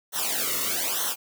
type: noise with flanger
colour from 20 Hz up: white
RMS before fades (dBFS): -27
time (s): 0.12-1.16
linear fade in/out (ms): 50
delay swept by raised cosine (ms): 0.41 to 1.26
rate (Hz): 1.1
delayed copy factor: -1
effects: none